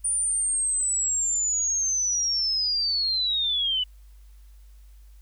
sine linear sweep, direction down, 9397 to 2950 Hz, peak -22 dBFS, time 0.04-3.84 s, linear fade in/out 10 ms, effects added 50 Hz sine -46 dBFS peak until 5.21 s + white hiss -65 dBFS RMS until 5.21 s

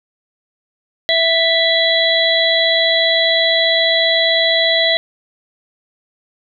harmonic tone with a mistuned harmonic, 659 Hz, E5, 1 cent flat, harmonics 1 / 3 / 5 / 6, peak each -17 / -17 / -17 / -17 dBFS, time 1.09-4.97 s, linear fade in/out 0 ms, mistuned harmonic 5, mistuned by +26 cents, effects none

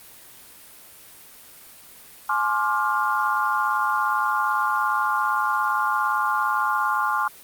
sine chord, D half-diminished seventh, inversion second, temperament just, 845.8 / 1057.2 / 1174.7 / 1409.6 Hz, Ab5 / C6 / D6 / F6, +31 / +18 / 0 / +16 cents, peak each -26 / -24 / -26 / -25 dBFS, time 2.29-7.28 s, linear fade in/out 5 ms, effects white hiss -46 dBFS RMS until 7.43 s + Opus 32 kbps

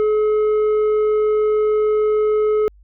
sine tone with tanh clipping, 426.7 Hz, G#4, 47 cents sharp, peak -15 dBFS, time 0-2.68 s, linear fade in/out 0 ms, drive 6 dB, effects added 50 Hz sine -45 dBFS peak until 2.83 s

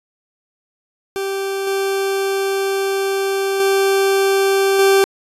40% pulse tone with level steps, 390.5 Hz, G4, 7 cents flat, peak -19 / -16 / -12 / -9 dBFS, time 1.16-5.04 s, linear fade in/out 0 ms, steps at 1.67 / 3.6 / 4.79 s, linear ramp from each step 2 ms, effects resampled to 32000 Hz

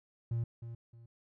triangle tone with echo, 116.5 Hz, A#2, 1 cent flat, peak -28 dBFS, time 0.31-0.44 s, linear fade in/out 5 ms, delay 310 ms, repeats 2, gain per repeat -11 dB, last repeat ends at 1.06 s, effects tanh soft clip ceiling -25 dBFS

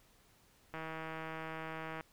click train, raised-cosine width 0.5 ms, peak -28 dBFS, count 204, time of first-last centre 0.74-2.009 s, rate 160 Hz, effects pink hiss -67 dBFS RMS until 2.12 s

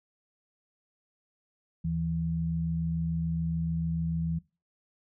sine tone pair together, 77.63 / 164.5 Hz, D#2 / E3, -3 / -3 cents, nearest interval octave + minor second, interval 1300 cents, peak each -35 / -28 dBFS, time 1.84-4.39 s, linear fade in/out 10 ms, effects noise-tail reverb RT60 0.3 s tail -22 dB re dry

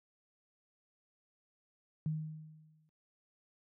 sine tone with exponential decay, 155.8 Hz, D#3, 3 cents sharp, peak -30 dBFS, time 2.06-2.89 s, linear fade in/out 0 ms, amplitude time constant 180 ms, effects high-pass 80 Hz 12 dB/octave

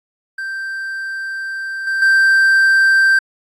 triangle tone with level steps, 1568 Hz, G6, in tune, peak -20 / -14 / -7 dBFS, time 0.38-3.19 s, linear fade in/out 5 ms, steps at 1.87 / 2.02 s, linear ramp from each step 2 ms, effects AAC 64 kbps

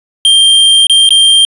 square tone with dropouts, 3178 Hz, G7, 23 cents sharp, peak -4 dBFS, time 0.25-1.45 s, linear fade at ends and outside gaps 1 ms, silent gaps 0.869-0.897 / 1.091-1.106 s, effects resampled to 24000 Hz

